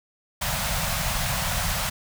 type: band-stop noise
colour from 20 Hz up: pink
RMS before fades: -26 dBFS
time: 0.41-1.9 s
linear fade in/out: 10 ms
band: 200 to 570 Hz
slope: 48 dB/octave
effects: none